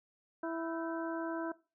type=harmonic tone with a mistuned harmonic; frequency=329.6 Hz; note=E4; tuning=in tune; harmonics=1 / 2 / 3 / 4 / 5; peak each=-37 / -39 / -44 / -48 / -46 dBFS; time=0.43-1.52 s; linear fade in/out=5 ms; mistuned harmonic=5; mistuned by=-110 cents; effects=noise-tail reverb RT60 0.3 s tail -19 dB re dry